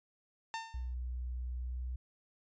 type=tone with exponential decay; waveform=sawtooth; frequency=900 Hz; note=A5; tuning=39 cents sharp; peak=-32 dBFS; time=0.54-0.94 s; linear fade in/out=0 ms; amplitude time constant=85 ms
type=tone with pitch glide; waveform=sine; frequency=61.74 to 62.42 Hz; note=B1 to B1; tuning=0 to +19 cents; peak=-36 dBFS; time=0.74-1.96 s; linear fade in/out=5 ms; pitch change=+19 cents; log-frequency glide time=1.61-1.82 s
effects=resampled to 16000 Hz